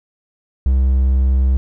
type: tone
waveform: triangle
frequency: 65.41 Hz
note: C2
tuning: in tune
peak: -9 dBFS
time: 0.66-1.57 s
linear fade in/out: 0 ms
effects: none